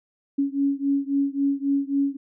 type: beating tone pair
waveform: sine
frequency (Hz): 277.2 / 280.9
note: C#4 / C#4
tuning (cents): 0 / +23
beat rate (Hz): 3.7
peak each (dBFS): -23 / -24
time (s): 0.38-2.17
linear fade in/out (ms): 10
effects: none